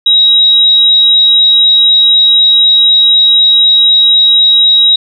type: tone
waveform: sine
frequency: 3824 Hz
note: A#7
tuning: 43 cents sharp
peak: -3 dBFS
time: 0.06-4.96 s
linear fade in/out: 5 ms
effects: none